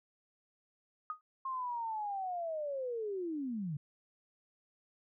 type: tone with exponential decay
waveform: sine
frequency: 1244.5 Hz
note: D#6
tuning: in tune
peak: -32 dBFS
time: 1.1-1.21 s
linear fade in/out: 1 ms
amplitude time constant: 23 ms
type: linear sweep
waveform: sine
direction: down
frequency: 1072 to 137 Hz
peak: -35 dBFS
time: 1.45-3.77 s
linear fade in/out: 5 ms
effects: none